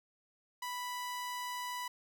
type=tone; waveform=sawtooth; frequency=987.8 Hz; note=B5; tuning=in tune; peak=-34 dBFS; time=0.62-1.88 s; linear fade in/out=5 ms; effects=none